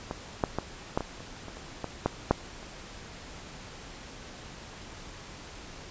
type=clicks; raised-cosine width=1 ms; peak=-18 / -10 / -14 / -11 / -18 / -29 / -27 / -30 / -18 / -10 / -6 / -30 dBFS; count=12; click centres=0.111 / 0.438 / 0.586 / 0.975 / 1.007 / 1.205 / 1.483 / 1.57 / 1.843 / 2.06 / 2.31 / 2.629 s; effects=pink hiss -45 dBFS RMS until 5.9 s + resampled to 16000 Hz